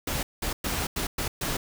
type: noise bursts at uneven times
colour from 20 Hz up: pink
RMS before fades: -29 dBFS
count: 6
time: 0.07-0.23 / 0.42-0.53 / 0.64-0.87 / 0.96-1.07 / 1.18-1.28 / 1.41-1.57 s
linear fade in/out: 5 ms
effects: none